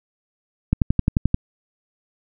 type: click train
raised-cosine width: 5 ms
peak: -4 dBFS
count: 8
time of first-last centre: 0.73-1.344 s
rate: 11.4 Hz
effects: none